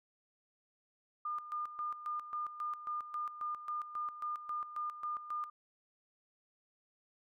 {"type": "tone with tremolo", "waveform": "sine", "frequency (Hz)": 1209, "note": "D6", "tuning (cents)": 50, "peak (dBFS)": -35, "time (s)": [1.25, 5.5], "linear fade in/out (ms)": 5, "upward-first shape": "square", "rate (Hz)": 3.7, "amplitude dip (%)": 70, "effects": []}